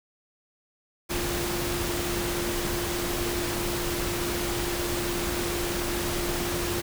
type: tone in noise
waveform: sine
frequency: 349.2 Hz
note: F4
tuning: in tune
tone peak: -31 dBFS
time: 1.09-6.82 s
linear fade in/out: 20 ms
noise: pink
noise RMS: -30 dBFS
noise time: 1.09-6.82 s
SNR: -4 dB
effects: none